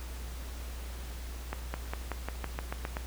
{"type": "accelerating click train", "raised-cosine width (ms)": 0.5, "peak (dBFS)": -19, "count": 10, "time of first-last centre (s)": [1.53, 2.969], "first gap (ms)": 210, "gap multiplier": 0.93, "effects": ["added 60 Hz sine -38 dBFS peak until 3.06 s", "pink hiss -48 dBFS RMS until 3.06 s"]}